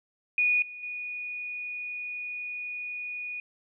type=tone with level steps; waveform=sine; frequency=2462 Hz; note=D#7; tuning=19 cents flat; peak=-21 / -39 / -33 dBFS; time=0.38-3.4 s; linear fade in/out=2 ms; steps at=0.62 / 0.83 s; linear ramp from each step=2 ms; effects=none